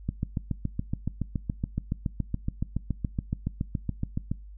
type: click train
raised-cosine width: 5 ms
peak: -15 dBFS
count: 31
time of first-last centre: 0.09-4.315 s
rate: 7.1 Hz
effects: noise-tail reverb RT60 0.3 s tail -23 dB re dry + added 50 Hz sine -42 dBFS peak until 4.57 s